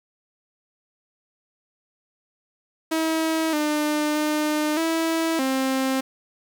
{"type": "tone with pitch steps", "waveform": "sawtooth", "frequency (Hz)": [321.2, 300.5, 302.9, 326.4, 264.6], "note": ["E4", "D4", "D#4", "E4", "C4"], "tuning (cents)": [-45, 40, -46, -17, 20], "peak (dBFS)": -17, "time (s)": [2.91, 6.01], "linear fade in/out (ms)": 10, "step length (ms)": 620, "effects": ["8-bit"]}